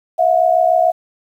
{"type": "tone pair together", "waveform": "sine", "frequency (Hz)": [653.3, 720], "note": ["E5", "F#5"], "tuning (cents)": [-16, -47], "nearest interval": "major second", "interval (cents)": 169, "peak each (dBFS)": -13, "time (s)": [0.18, 0.92], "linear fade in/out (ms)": 20, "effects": ["8-bit"]}